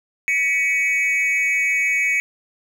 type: tone with amplitude modulation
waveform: triangle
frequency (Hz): 2247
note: C#7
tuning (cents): +23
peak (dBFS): -11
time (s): 0.28-2.2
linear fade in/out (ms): 0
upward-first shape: sine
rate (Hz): 300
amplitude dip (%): 90
effects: none